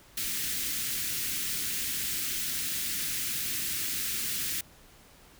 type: band-stop noise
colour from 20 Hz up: white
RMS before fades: -32 dBFS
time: 0.17-4.61 s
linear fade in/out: 5 ms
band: 340 to 1600 Hz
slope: 24 dB/octave
effects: pink hiss -56 dBFS RMS until 5.39 s